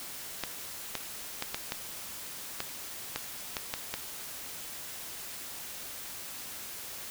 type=clicks; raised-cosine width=0.2 ms; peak=-14 dBFS; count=10; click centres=0.437 / 0.953 / 1.424 / 1.545 / 1.721 / 2.604 / 3.16 / 3.568 / 3.739 / 3.94 s; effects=white hiss -42 dBFS RMS until 7.1 s